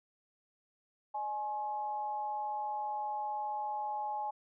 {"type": "tone with amplitude modulation", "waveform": "sine", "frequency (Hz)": 841, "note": "G#5", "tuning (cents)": 22, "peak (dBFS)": -31, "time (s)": [1.14, 4.31], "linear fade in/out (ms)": 10, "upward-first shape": "sine", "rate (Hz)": 235, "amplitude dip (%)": 60, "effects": []}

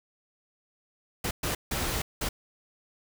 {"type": "noise bursts at uneven times", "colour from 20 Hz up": "pink", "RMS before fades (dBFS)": -30, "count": 4, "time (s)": [[1.24, 1.31], [1.43, 1.55], [1.71, 2.02], [2.21, 2.29]], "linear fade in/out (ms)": 5, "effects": []}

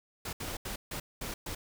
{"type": "noise bursts at uneven times", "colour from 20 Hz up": "pink", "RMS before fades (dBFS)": -38, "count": 6, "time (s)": [[0.25, 0.33], [0.4, 0.57], [0.65, 0.76], [0.91, 1], [1.21, 1.34], [1.46, 1.55]], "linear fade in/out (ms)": 5, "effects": []}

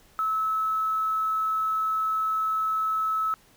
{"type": "tone with quantisation", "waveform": "sine", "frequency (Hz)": 1300, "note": "E6", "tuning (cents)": -24, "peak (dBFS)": -23, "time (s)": [0.19, 3.34], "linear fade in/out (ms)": 0, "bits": 8, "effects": ["pink hiss -58 dBFS RMS until 3.56 s"]}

